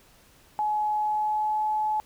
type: tone with pitch glide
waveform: sine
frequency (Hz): 847 to 856.3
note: G#5 to A5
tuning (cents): +34 to -47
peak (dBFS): -23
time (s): 0.59-2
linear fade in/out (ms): 0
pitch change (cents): +19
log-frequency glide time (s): 0.94-1.63
effects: pink hiss -57 dBFS RMS until 2.05 s